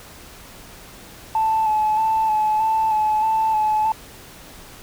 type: tone with vibrato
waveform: sine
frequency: 870 Hz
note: A5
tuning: 20 cents flat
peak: -15 dBFS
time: 1.35-3.92 s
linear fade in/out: 2 ms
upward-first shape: square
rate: 1.6 Hz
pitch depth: 23 cents each way
effects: tanh soft clip ceiling -12 dBFS + pink hiss -42 dBFS RMS until 4.82 s